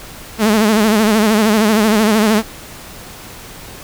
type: tone with vibrato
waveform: sawtooth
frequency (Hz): 215.4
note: A3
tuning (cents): -37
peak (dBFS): -6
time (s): 0.38-2.43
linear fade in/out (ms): 50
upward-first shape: sine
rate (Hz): 13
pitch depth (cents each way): 84
effects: pink hiss -34 dBFS RMS until 3.83 s